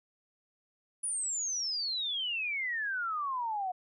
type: exponential sweep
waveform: sine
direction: down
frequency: 9880 to 718 Hz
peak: -31 dBFS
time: 1.03-3.72 s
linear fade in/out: 10 ms
effects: none